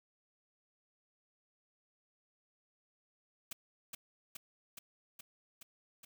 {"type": "noise with echo", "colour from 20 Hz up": "white", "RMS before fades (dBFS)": -42, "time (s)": [3.51, 3.53], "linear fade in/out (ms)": 5, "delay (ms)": 420, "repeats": 6, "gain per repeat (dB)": -2, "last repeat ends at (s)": 6.05, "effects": []}